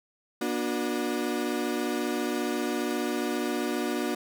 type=tone cluster; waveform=35% pulse; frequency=241.2 / 296 / 363.6 Hz; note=B3 / D4 / F#4; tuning=-41 / +14 / -30 cents; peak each=-30 dBFS; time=0.41-4.15 s; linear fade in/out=5 ms; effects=none